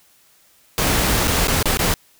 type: noise with dropouts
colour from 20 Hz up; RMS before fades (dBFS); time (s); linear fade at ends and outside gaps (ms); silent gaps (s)
pink; -18; 0.78-1.94; 1; 1.274-1.278 / 1.473-1.481 / 1.628-1.656 / 1.772-1.791
effects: white hiss -55 dBFS RMS until 2.19 s